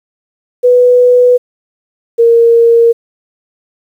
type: tone pair in turn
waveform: sine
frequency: 493.9 / 465 Hz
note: B4 / A#4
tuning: 0 / -4 cents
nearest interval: minor second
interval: 104 cents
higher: first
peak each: -3 dBFS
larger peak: neither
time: 0.63-1.38 / 2.18-2.93 s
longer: neither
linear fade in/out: 20 ms
effects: 7-bit